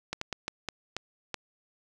slowing click train, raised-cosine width 0.2 ms, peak -15 dBFS, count 7, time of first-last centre 0.13-1.343 s, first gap 84 ms, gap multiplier 1.35, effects none

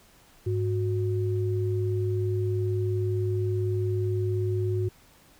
sine tone pair together, 103 / 365.8 Hz, G#2 / F#4, -14 / -20 cents, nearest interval octave + minor seventh, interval 2194 cents, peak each -25 / -29 dBFS, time 0.46-4.89 s, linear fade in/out 10 ms, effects pink hiss -57 dBFS RMS until 5.39 s

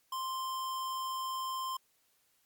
square tone, 1046.5 Hz, C6, in tune, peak -35 dBFS, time 0.12-1.77 s, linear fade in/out 5 ms, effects white hiss -72 dBFS RMS until 2.45 s + MP3 96 kbps

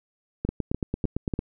two click trains, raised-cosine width 3 ms, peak -13 / -13 dBFS, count 4 / 9, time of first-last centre 0.45-1.338 / 0.49-1.391 s, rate 3.38 / 8.88 Hz, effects none

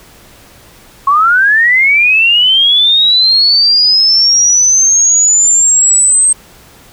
sine linear sweep, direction up, 1084 to 8372 Hz, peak -5 dBFS, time 1.07-6.33 s, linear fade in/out 5 ms, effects pink hiss -40 dBFS RMS until 6.92 s

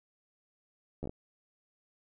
slowing click train, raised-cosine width 2 ms, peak -25 dBFS, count 5, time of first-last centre 1.03-1.094 s, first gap 12 ms, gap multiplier 1.2, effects none

